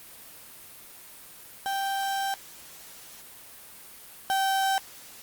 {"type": "tone pair in turn", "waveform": "35% pulse", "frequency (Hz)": [784, 775.4], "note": ["G5", "G5"], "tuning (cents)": [0, -19], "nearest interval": "unison", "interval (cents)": 19, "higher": "first", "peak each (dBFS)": [-25, -21], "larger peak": "second", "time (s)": [[1.66, 2.34], [4.3, 4.78]], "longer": "first", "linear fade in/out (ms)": 0, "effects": ["white hiss -47 dBFS RMS until 5.22 s", "Opus 32 kbps"]}